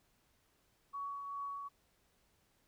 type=tone with tremolo; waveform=sine; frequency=1124 Hz; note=C#6; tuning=24 cents sharp; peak=-38 dBFS; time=0.93-1.69 s; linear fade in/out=20 ms; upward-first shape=triangle; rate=2.5 Hz; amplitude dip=40%; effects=pink hiss -74 dBFS RMS until 2.67 s